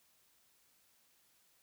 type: silence
effects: white hiss -71 dBFS RMS until 1.62 s